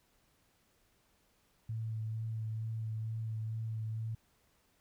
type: tone with vibrato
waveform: sine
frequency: 111 Hz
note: A2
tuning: 16 cents sharp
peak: -35 dBFS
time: 1.69-4.15 s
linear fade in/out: 5 ms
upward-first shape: sine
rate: 2.2 Hz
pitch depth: 17 cents each way
effects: pink hiss -72 dBFS RMS until 4.8 s